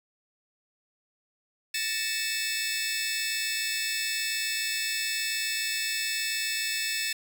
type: tone cluster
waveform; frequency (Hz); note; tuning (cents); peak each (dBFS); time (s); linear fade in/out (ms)
20% pulse; 1767 / 1874 / 2238 / 2621 / 4214; A6 / A#6 / C#7 / E7 / C8; +7 / +9 / +16 / -11 / +12; -29 / -33 / -34 / -26 / -32; 1.74-7.13; 5
effects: none